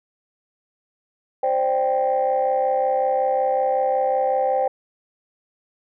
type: chord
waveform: sine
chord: C suspended second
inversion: none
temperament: just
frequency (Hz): 523.3 / 588.7 / 784.9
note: C5 / D5 / G5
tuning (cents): 0 / +4 / +2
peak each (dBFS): -20 / -25 / -20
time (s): 1.43-4.68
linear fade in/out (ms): 5
effects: tanh soft clip ceiling -11 dBFS